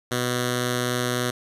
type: tone with notch filter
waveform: 5% pulse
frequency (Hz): 123.47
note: B2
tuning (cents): 0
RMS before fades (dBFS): -25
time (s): 0.11-1.31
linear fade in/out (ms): 10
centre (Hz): 870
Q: 1.2
effects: resampled to 32000 Hz